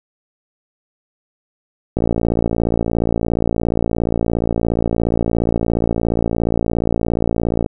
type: click train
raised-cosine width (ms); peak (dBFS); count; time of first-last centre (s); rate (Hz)
2; -4; 326; 1.97-7.662; 57.1
effects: none